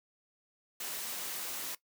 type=noise; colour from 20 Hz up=white; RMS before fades=-39 dBFS; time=0.8-1.75 s; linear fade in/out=5 ms; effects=noise-tail reverb RT60 0.1 s tail -18 dB re dry + high-pass 200 Hz 12 dB/octave